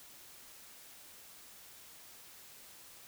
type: silence
effects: white hiss -55 dBFS RMS until 3.07 s